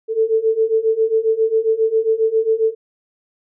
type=beating tone pair; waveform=sine; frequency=440 / 447.4 Hz; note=A4 / A4; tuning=0 / +29 cents; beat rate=7.4 Hz; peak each=-18 / -16 dBFS; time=0.08-2.75 s; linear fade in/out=50 ms; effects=none